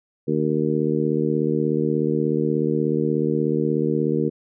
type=harmonic tone; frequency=76.6 Hz; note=D#2; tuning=27 cents flat; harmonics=2 / 3 / 4 / 5 / 6; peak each=-25 / -25 / -25 / -25 / -25 dBFS; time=0.27-4.3 s; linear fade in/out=20 ms; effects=none